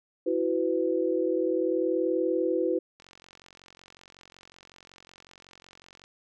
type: chord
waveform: sine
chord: E suspended second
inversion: none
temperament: equal with one note detuned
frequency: 329.6 / 370 / 501.4 Hz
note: E4 / F#4 / B4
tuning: 0 / 0 / +26 cents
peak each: -28 dBFS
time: 0.26-2.79 s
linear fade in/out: 10 ms
type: click train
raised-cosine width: 0.2 ms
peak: -33 dBFS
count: 139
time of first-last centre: 3-6.04 s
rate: 45.4 Hz
effects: none